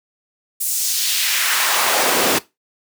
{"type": "noise with high-pass filter sweep", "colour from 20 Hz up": "pink", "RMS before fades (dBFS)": -18, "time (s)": [0.6, 2.39], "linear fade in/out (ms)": 10, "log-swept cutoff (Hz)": [9800, 250], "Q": 1.2, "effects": ["noise-tail reverb RT60 0.2 s tail -18 dB re dry"]}